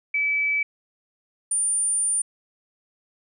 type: tone pair in turn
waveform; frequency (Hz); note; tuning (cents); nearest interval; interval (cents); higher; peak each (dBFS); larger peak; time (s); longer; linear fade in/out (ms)
sine; 2300 / 9200; D7 / D9; -37 / -37; 2 octaves; 2400; second; -20; neither; 0.14-0.63 / 1.51-2.22; second; 5
effects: none